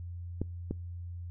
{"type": "clicks", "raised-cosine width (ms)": 3, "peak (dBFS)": -19, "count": 2, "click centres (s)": [0.416, 0.71], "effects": ["noise-tail reverb RT60 0.3 s tail -26 dB re dry", "added 87 Hz sine -38 dBFS peak until 1.3 s"]}